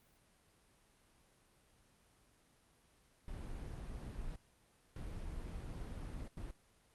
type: noise bursts at uneven times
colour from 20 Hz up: brown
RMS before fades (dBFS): -45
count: 3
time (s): 3.28-4.36 / 4.96-6.28 / 6.37-6.51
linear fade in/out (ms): 2
effects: pink hiss -70 dBFS RMS until 6.94 s + Opus 32 kbps